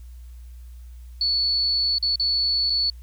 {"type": "tone with dropouts", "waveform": "sine", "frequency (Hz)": 4435, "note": "C#8", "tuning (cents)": 0, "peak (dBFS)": -19, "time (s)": [1.21, 2.9], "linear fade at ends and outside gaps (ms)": 2, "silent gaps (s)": [[1.984, 2.026], [2.158, 2.197], [2.698, 2.702]], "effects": ["added 60 Hz sine -38 dBFS peak until 3.02 s", "white hiss -61 dBFS RMS until 3.02 s"]}